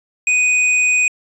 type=tone with hard clipping; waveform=sine; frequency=2489 Hz; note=D#7; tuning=in tune; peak=-13 dBFS; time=0.27-1.08 s; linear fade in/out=2 ms; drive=17 dB; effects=resampled to 24000 Hz